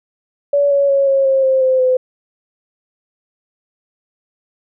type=tone with pitch steps; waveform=sine; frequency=570 / 561.2 / 552.5 / 543.9 / 535.5 / 527.2 / 519.1 / 511 Hz; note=C#5 / C#5 / C#5 / C#5 / C5 / C5 / C5 / C5; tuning=+48 / +21 / -6 / -33 / +40 / +13 / -14 / -41 cents; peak=-10 dBFS; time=0.53-1.97 s; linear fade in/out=5 ms; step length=180 ms; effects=none